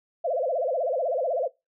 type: tone with vibrato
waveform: sine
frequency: 587.3 Hz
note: D5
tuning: in tune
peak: -23 dBFS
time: 0.24-1.48 s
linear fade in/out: 10 ms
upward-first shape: sine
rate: 16 Hz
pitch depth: 280 cents each way
effects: noise-tail reverb RT60 0.2 s tail -20 dB re dry